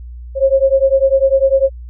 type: beating tone pair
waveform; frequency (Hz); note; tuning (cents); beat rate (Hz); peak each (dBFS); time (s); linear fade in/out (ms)
sine; 535 / 545; C5 / C#5; +38 / -29; 10; -12; 0.35-1.7; 50
effects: added 60 Hz sine -28 dBFS peak until 1.89 s